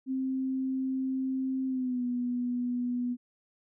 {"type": "tone with pitch glide", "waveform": "sine", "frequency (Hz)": [262.9, 245.3], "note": ["C4", "B3"], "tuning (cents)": [8, -12], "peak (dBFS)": -28, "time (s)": [0.06, 3.17], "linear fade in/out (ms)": 50, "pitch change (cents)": -120, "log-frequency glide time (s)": [1.67, 2.04], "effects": []}